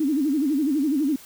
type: tone with vibrato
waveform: sine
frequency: 289.2 Hz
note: D4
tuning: 27 cents flat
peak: -19 dBFS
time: 0-1.16 s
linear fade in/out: 5 ms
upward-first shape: sine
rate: 12 Hz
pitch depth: 170 cents each way
effects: white hiss -46 dBFS RMS until 1.25 s